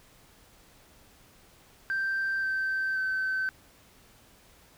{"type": "tone with pitch steps", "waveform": "sine", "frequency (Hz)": [1568, 1551.8, 1535.7], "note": ["G6", "G6", "G6"], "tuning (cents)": [0, -18, -36], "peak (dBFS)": -25, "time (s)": [1.9, 3.49], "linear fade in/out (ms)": 0, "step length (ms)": 530, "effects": ["tanh soft clip ceiling -24 dBFS", "pink hiss -58 dBFS RMS until 4.77 s"]}